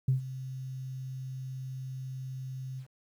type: tone with ADSR envelope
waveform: sine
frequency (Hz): 130.81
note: C3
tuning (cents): 0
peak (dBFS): -20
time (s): 0.08-2.87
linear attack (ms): 5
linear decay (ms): 120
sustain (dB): -16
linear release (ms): 84
effects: tanh soft clip ceiling -17 dBFS + 10-bit